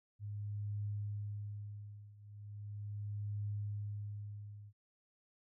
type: tone with tremolo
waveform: sine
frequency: 103.3 Hz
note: G#2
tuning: 9 cents flat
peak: -36 dBFS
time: 0.19-4.73 s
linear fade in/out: 50 ms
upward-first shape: triangle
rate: 0.38 Hz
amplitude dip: 90%
effects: none